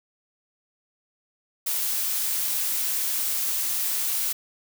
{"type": "noise", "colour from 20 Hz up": "blue", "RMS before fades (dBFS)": -26, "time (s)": [1.66, 4.33], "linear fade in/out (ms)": 10, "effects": []}